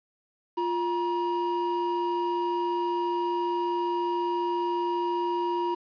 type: tone pair together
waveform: triangle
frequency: 349.2 / 952.9 Hz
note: F4 / A#5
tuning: 0 / +38 cents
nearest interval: octave + perfect fourth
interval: 1738 cents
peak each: -26 dBFS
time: 0.57-5.75 s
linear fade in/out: 10 ms
effects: resampled to 11025 Hz + 9-bit